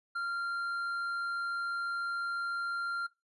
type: tone with hard clipping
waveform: sine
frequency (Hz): 1387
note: F6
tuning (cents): -12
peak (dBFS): -33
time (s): 0.15-3.07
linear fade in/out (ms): 10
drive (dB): 4
effects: noise-tail reverb RT60 0.2 s tail -20 dB re dry + resampled to 24000 Hz